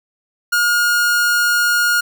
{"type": "tone", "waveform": "45% pulse", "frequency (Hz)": 1425, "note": "F6", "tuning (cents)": 34, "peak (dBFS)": -13, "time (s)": [0.52, 2.01], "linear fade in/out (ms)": 10, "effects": []}